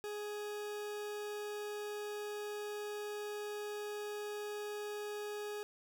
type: tone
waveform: 40% pulse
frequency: 416.6 Hz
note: G#4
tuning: 5 cents sharp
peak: -39 dBFS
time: 0.04-5.63 s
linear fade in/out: 0 ms
effects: none